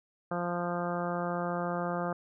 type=harmonic tone; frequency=174.61 Hz; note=F3; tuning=in tune; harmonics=1 / 2 / 3 / 4 / 5 / 6 / 7 / 8 / 9; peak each=-35 / -39 / -36 / -37 / -41 / -44 / -39 / -45 / -46 dBFS; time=0.31-2.13 s; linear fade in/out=5 ms; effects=none